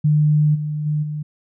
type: tone with level steps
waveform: sine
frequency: 150.7 Hz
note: D3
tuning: 45 cents sharp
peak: -12 / -21 / -17 / -23 dBFS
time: 0.04-1.23 s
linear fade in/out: 10 ms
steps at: 0.54 / 0.85 / 1.02 s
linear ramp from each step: 20 ms
effects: none